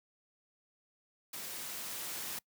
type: noise with level ramp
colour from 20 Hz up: white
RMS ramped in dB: -43 to -40 dBFS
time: 1.33-2.39 s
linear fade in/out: 5 ms
effects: noise-tail reverb RT60 0.1 s tail -24 dB re dry + high-pass 100 Hz 12 dB/octave